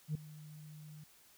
sine tone with ADSR envelope, 152.4 Hz, D#3, 36 cents flat, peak -29 dBFS, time 0.08-1.04 s, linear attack 71 ms, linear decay 3 ms, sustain -20 dB, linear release 5 ms, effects tanh soft clip ceiling -31 dBFS + white hiss -64 dBFS RMS until 1.37 s

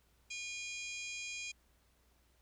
harmonic tone with a mistuned harmonic, 810 Hz, G#5, 43 cents flat, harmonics 3 / 4 / 5 / 6 / 7 / 8 / 9 / 10, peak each -43 / -50 / -55 / -52 / -58 / -50 / -51 / -57 dBFS, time 0.3-1.52 s, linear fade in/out 10 ms, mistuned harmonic 7, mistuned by -68 cents, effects added 60 Hz sine -70 dBFS peak until 2.41 s + pink hiss -73 dBFS RMS until 2.41 s

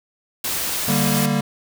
white noise, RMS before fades -24 dBFS, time 0.44-1.26 s, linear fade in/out 5 ms
square chord, G minor, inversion second, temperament equal, 146.83 / 196 / 233.1 Hz, D3 / G3 / Bb3, 0 / 0 / 0 cents, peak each -23 dBFS, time 0.88-1.41 s, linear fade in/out 5 ms
effects none

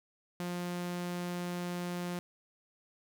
sawtooth tone, 176.5 Hz, F3, 19 cents sharp, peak -31 dBFS, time 0.4-2.19 s, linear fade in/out 0 ms, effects none

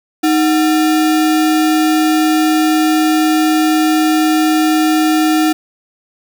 sine tone with sample-and-hold, 312 Hz, D#4, 5 cents sharp, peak -9 dBFS, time 0.23-5.53 s, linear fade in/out 10 ms, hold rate 1050 Hz, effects none

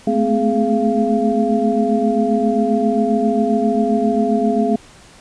sine tone cluster, 214.5 / 222 / 254.9 / 418.9 / 687 Hz, A3 / A3 / C4 / G#4 / F5, -44 / +16 / -45 / +15 / -29 cents, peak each -20 dBFS, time 0.07-4.76 s, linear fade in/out 5 ms, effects pink hiss -44 dBFS RMS until 5.2 s + resampled to 22050 Hz

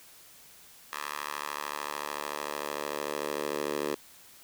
10% pulse tone with high-pass filter sweep, 73.42 Hz, D2, in tune, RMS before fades -35 dBFS, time 0.93-3.95 s, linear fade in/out 0 ms, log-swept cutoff 1200 to 400 Hz, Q 1.6, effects white hiss -54 dBFS RMS until 4.43 s

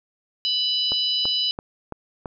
harmonic tone, 992 Hz, B5, 7 cents sharp, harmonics 3 / 4 / 5, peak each -23 / -25 / -27 dBFS, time 0.45-1.51 s, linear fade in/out 0 ms
click train, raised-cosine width 1 ms, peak -17 dBFS, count 5, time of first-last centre 0.92-2.258 s, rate 2.99 Hz
effects none

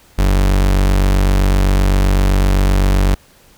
40% pulse tone, 47.78 Hz, G1, 44 cents flat, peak -9 dBFS, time 0.18-3.15 s, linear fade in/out 10 ms, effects pink hiss -48 dBFS RMS until 3.57 s

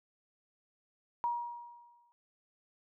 sine tone with exponential decay, 952 Hz, A#5, 36 cents sharp, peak -28 dBFS, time 1.24-2.12 s, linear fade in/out 0 ms, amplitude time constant 190 ms, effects none

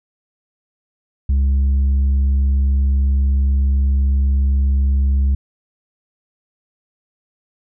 triangle tone with tanh clipping, 68.1 Hz, C#2, 30 cents flat, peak -13 dBFS, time 1.29-5.35 s, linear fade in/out 5 ms, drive 8 dB, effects none

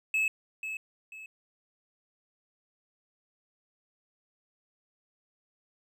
triangle tone with echo, 2593 Hz, E7, 29 cents flat, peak -23 dBFS, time 0.14-0.28 s, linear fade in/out 2 ms, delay 490 ms, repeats 2, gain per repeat -9 dB, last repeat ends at 1.26 s, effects none

